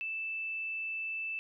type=tone; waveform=sine; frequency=2641 Hz; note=E7; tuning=3 cents sharp; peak=-34 dBFS; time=0.01-1.39 s; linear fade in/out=0 ms; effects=none